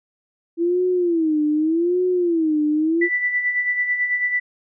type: tone with vibrato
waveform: sine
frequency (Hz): 331.2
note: E4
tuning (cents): +8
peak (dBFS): -16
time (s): 0.57-3.09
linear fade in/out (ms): 50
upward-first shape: sine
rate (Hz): 0.84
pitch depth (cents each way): 170
type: tone with tremolo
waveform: sine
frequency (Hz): 1975.5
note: B6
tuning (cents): 0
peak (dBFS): -16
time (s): 3.01-4.4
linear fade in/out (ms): 10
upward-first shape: sine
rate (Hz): 9.1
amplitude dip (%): 55
effects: none